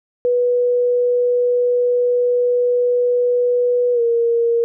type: tone with pitch glide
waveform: sine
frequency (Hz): 489.6 to 467.2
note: B4 to A#4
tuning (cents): -15 to +4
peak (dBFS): -13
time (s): 0.25-4.64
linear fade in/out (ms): 0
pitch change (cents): -81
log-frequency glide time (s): 3.93-4.01
effects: none